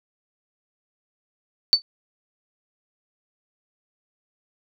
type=tone with exponential decay; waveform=sine; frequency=4517 Hz; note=C#8; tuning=32 cents sharp; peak=-7 dBFS; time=1.73-1.82 s; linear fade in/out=0 ms; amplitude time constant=18 ms; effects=none